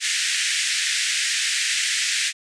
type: band-pass noise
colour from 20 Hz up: pink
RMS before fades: -23 dBFS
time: 0-2.33 s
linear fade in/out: 50 ms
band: 1700 to 9000 Hz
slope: 48 dB/octave
effects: none